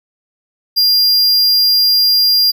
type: tone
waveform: square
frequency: 4800 Hz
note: D8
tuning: 37 cents sharp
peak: -9 dBFS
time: 0.76-2.52 s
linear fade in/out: 20 ms
effects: none